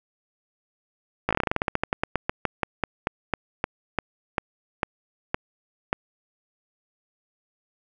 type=slowing click train; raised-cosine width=0.5 ms; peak=-7 dBFS; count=29; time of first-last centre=1.29-5.929 s; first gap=17 ms; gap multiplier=1.14; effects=none